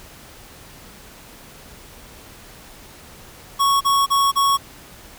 square tone bursts, 1108.7 Hz, C#6, in tune, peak -15 dBFS, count 4, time 3.59-4.575 s, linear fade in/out 20 ms, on 220 ms, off 35 ms, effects pink hiss -43 dBFS RMS until 5.18 s

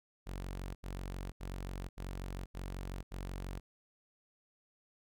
sawtooth tone bursts, 46.25 Hz, F#1, in tune, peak -36 dBFS, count 6, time 0.26-3.6 s, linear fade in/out 20 ms, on 490 ms, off 80 ms, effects none

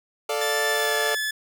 sawtooth chord, D minor, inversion second, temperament equal with one note detuned, 440 / 587.3 / 701.3 Hz, A4 / D5 / F5, 0 / 0 / +7 cents, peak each -23 / -24 / -27 dBFS, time 0.29-1.15 s, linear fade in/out 5 ms
sawtooth tone with pitch glide, 1760 to 1725.8 Hz, A6 to A6, 0 to -34 cents, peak -21 dBFS, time 0.41-1.31 s, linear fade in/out 5 ms, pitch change -34 cents, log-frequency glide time 0.69-0.95 s
effects none

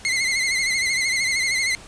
sawtooth tone with vibrato, 2098 Hz, C7, 4 cents sharp, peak -16 dBFS, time 0.05-1.75 s, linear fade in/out 0 ms, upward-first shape triangle, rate 13 Hz, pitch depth 85 cents each way, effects pink hiss -43 dBFS RMS until 1.87 s + resampled to 22050 Hz

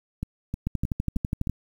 two click trains, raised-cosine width 5 ms, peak -13 / -16 dBFS, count 11 / 5, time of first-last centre 0.67-1.496 / 0.23-1.472 s, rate 12.1 / 3.22 Hz, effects 8-bit

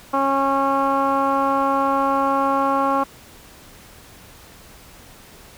15% pulse tone with low-pass filter, 273.7 Hz, C#4, 22 cents flat, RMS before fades -19 dBFS, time 0.13-3.04 s, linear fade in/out 10 ms, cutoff 1200 Hz, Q 3.2, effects pink hiss -45 dBFS RMS until 5.57 s

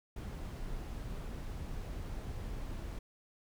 brown noise, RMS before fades -41 dBFS, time 0.16-2.99 s, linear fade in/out 5 ms, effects none

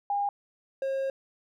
sine / triangle tone pair in turn, 810 / 538.7 Hz, G#5 / C#5, -43 / -50 cents, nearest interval perfect fifth, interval 707 cents, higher first, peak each -25 dBFS, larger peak neither, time 0.1-0.29 / 0.82-1.1 s, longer second, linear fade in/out 2 ms, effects none

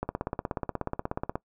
click train, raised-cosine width 1 ms, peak -15 dBFS, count 23, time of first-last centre 0.03-1.355 s, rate 16.6 Hz, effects noise-tail reverb RT60 0.1 s tail -21 dB re dry

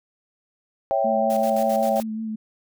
sine chord, C# diminished, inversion none, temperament equal, 554.4 / 659.3 / 784 Hz, C#5 / E5 / G5, 0 / 0 / 0 cents, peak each -23 dBFS, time 0.91-2 s, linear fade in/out 0 ms
sine tone with vibrato, 220 Hz, A3, in tune, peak -26 dBFS, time 1.04-2.36 s, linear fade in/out 10 ms, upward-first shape sine, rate 5.3 Hz, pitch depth 25 cents each way
white noise with tremolo, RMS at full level -38 dBFS, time 1.3-2.03 s, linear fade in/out 0 ms, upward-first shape square, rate 7.6 Hz, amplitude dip 70%
effects none

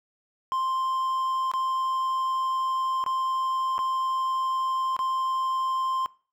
triangle tone with dropouts, 1048 Hz, C6, 2 cents sharp, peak -22 dBFS, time 0.52-6.06 s, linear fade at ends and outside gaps 0 ms, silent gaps 1.515-1.537 / 3.04-3.063 / 3.781-3.79 / 4.965-4.991 s, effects noise-tail reverb RT60 0.4 s tail -22 dB re dry

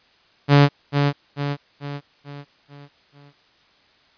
sawtooth tone with echo, 143 Hz, D3, 46 cents flat, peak -6 dBFS, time 0.48-0.69 s, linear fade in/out 50 ms, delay 440 ms, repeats 6, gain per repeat -6 dB, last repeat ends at 3.33 s, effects white hiss -57 dBFS RMS until 4.17 s + resampled to 11025 Hz

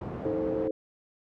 pink band-pass noise, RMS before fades -37 dBFS, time 0.01-0.68 s, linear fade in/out 5 ms, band 110 to 710 Hz, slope 12 dB/octave
sine chord, A diminished, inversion second, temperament just, 316.8 / 440 / 528 Hz, Eb4 / A4 / C5, +31 / 0 / +16 cents, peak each -31 dBFS, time 0.25-0.71 s, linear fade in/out 2 ms
effects none

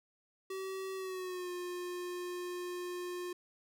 square tone with pitch glide, 382.1 to 356.5 Hz, G4 to F4, -44 to +36 cents, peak -39 dBFS, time 0.5-3.33 s, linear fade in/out 5 ms, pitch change -120 cents, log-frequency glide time 0.95-1.51 s, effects none

